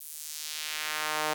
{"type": "tone with high-pass filter sweep", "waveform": "sawtooth", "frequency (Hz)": 153.4, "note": "D#3", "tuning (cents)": -24, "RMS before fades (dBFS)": -34, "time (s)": [0, 1.34], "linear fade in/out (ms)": 10, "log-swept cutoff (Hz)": [12000, 640], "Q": 0.98, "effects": ["9-bit"]}